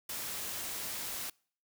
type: noise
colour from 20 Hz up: white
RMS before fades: -39 dBFS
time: 0.09-1.3 s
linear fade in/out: 5 ms
effects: noise-tail reverb RT60 0.5 s tail -26 dB re dry